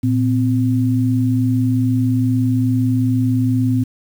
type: tone pair together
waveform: sine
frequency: 114.4 / 256.8 Hz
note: A#2 / C4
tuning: -32 / -32 cents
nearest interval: octave + major second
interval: 1400 cents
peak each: -16 dBFS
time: 0.03-3.84 s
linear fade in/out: 10 ms
effects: 7-bit